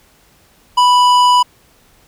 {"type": "tone with tanh clipping", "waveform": "triangle", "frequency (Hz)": 987.8, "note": "B5", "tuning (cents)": 0, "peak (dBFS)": -9, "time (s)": [0.77, 1.43], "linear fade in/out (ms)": 10, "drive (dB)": 18, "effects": ["pink hiss -51 dBFS RMS until 2.07 s"]}